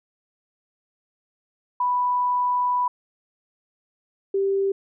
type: tone pair in turn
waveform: sine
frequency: 987.8 / 392 Hz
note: B5 / G4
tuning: 0 / 0 cents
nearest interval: octave + major third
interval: 1600 cents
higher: first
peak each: -19 dBFS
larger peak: neither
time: 1.8-2.88 / 4.34-4.72 s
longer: first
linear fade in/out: 5 ms
effects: none